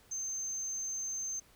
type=tone; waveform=sine; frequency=6280 Hz; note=G8; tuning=2 cents sharp; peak=-33 dBFS; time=0.11-1.4 s; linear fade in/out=10 ms; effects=tanh soft clip ceiling -33 dBFS + pink hiss -63 dBFS RMS until 1.55 s